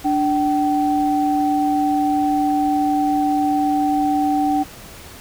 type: tone pair together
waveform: sine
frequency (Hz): 293.7 / 767.1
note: D4 / G5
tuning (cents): 0 / -38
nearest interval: octave + perfect fourth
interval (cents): 1662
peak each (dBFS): -18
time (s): 0.04-4.64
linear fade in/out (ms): 20
effects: pink hiss -39 dBFS RMS until 5.2 s